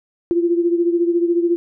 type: beating tone pair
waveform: sine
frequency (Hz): 341.5 / 355.5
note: F4 / F4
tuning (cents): -39 / +31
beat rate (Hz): 14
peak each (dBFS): -15 / -21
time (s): 0.31-1.56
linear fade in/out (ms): 0
effects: none